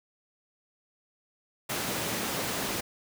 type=high-pass noise; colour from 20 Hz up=pink; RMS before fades=-32 dBFS; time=1.69-2.81 s; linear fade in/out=10 ms; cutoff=140 Hz; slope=12 dB/octave; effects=none